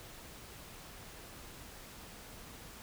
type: silence
effects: pink hiss -51 dBFS RMS until 2.82 s